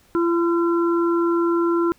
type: harmonic tone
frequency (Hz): 340.1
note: F4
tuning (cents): -46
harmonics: 1 / 3 / 4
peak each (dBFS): -17 / -28 / -27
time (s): 0.15-1.92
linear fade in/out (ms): 0
effects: pink hiss -57 dBFS RMS until 1.98 s